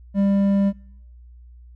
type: tone with hard clipping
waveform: sine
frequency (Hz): 198.4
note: G3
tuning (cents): +21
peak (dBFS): -17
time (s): 0.14-0.73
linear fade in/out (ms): 50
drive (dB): 6
effects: noise-tail reverb RT60 0.8 s tail -26 dB re dry + added 60 Hz sine -42 dBFS peak until 1.75 s